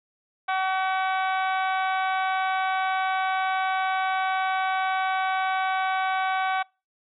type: harmonic tone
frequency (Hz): 378.5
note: F#4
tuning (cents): +39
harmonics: 2 / 3 / 4 / 5 / 6 / 7 / 8 / 9 / 10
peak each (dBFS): -25 / -30 / -30 / -42 / -34 / -45 / -44 / -43 / -45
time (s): 0.48-6.63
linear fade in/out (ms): 10
effects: noise-tail reverb RT60 0.3 s tail -26 dB re dry